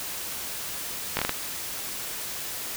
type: slowing click train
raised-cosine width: 0.3 ms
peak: -8 dBFS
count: 5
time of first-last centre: 1.17-1.294 s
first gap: 20 ms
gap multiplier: 1.3
effects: white hiss -34 dBFS RMS until 2.76 s